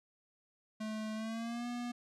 square tone with pitch glide, 216.7 to 241.8 Hz, A3 to B3, -26 to -36 cents, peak -38 dBFS, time 0.8-1.92 s, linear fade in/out 10 ms, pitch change +190 cents, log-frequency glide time 1.14-1.67 s, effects low-pass 8000 Hz 12 dB/octave

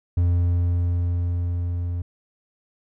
triangle tone with level ramp, 87.31 Hz, F2, in tune, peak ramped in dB -14 to -22 dBFS, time 0.17-2.02 s, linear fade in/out 5 ms, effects none

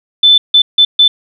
sine tone bursts at uneven times, 3520 Hz, A7, in tune, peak -3 dBFS, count 4, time 0.23-0.38 / 0.54-0.62 / 0.78-0.85 / 0.99-1.08 s, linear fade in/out 5 ms, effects none

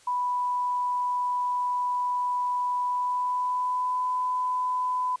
sine tone with pitch glide, 987.8 to 1003.3 Hz, B5 to B5, 0 to +27 cents, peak -24 dBFS, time 0.07-5.16 s, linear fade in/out 5 ms, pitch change +27 cents, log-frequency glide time 2.83-4.05 s, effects white hiss -56 dBFS RMS until 5.2 s + resampled to 22050 Hz

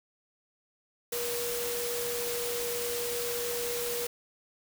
sine tone in noise, 478.8 Hz, A#4, 46 cents sharp, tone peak -33 dBFS, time 1.12-4.07 s, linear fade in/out 5 ms, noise white, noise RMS -35 dBFS, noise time 1.12-4.07 s, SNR -1 dB, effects none

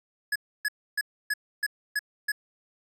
square tone bursts, 1693 Hz, G#6, 33 cents sharp, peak -25 dBFS, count 7, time 0.32-2.319 s, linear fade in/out 5 ms, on 37 ms, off 290 ms, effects resampled to 32000 Hz

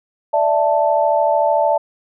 sine chord, D suspended second, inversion none, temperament just, 587.3 / 660.7 / 881 Hz, D5 / E5 / A5, 0 / +4 / +2 cents, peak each -17 dBFS, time 0.33-1.78 s, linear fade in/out 10 ms, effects none

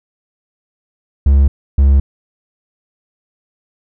triangle tone pair in turn, 69.3 / 68.9 Hz, C#2 / C#2, 0 / -10 cents, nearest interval unison, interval 10 cents, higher first, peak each -4 dBFS, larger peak neither, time 1.26-1.48 / 1.78-2 s, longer neither, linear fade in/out 5 ms, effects none

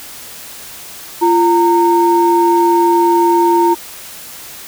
sine tone pair together, 344.6 / 920 Hz, F4 / A#5, -23 / -23 cents, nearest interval octave + perfect fourth, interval 1700 cents, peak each -10 dBFS, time 1.21-3.75 s, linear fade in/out 20 ms, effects tanh soft clip ceiling -1 dBFS + white hiss -32 dBFS RMS until 4.67 s

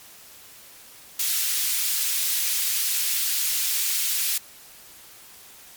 white high-pass noise, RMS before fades -24 dBFS, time 1.19-4.38 s, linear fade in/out 5 ms, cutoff 2500 Hz, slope 12 dB/octave, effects white hiss -47 dBFS RMS until 5.76 s + MP3 96 kbps

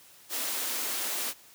white high-pass noise, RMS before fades -32 dBFS, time 0.29-1.34 s, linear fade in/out 50 ms, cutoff 220 Hz, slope 96 dB/octave, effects white hiss -55 dBFS RMS until 1.54 s + high-pass 60 Hz 12 dB/octave

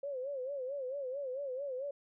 sine tone with vibrato, 537 Hz, C5, 45 cents sharp, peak -36 dBFS, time 0.03-1.91 s, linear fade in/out 5 ms, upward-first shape sine, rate 4.5 Hz, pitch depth 120 cents each way, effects none

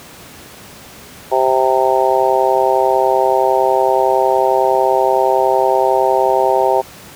harmonic tone, 130.81 Hz, C3, in tune, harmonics 3 / 4 / 5 / 6 / 7, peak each -17 / -17 / -17 / -17 / -17 dBFS, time 1.31-6.82 s, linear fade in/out 20 ms, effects pink hiss -37 dBFS RMS until 7.15 s + high-pass 80 Hz 12 dB/octave

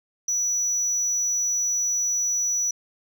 sine tone, 5900 Hz, F#8, 6 cents flat, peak -19 dBFS, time 0.28-2.71 s, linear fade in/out 5 ms, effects tanh soft clip ceiling -20 dBFS

